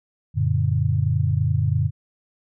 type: chord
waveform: sine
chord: Gb augmented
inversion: none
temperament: just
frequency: 92.5 / 115.62 / 144.53 Hz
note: Gb2 / Bb2 / D3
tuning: 0 / -14 / -27 cents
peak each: -22 dBFS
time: 0.34-1.91 s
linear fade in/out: 50 ms
effects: none